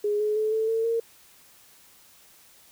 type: tone with pitch steps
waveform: sine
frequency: 415.3 / 423.8 / 432.4 / 441.3 / 450.3 / 459.5 Hz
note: G#4 / G#4 / A4 / A4 / A4 / A#4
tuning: 0 / +35 / -30 / +5 / +40 / -25 cents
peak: -22 dBFS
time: 0.04-1 s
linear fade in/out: 5 ms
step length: 160 ms
effects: white hiss -55 dBFS RMS until 2.71 s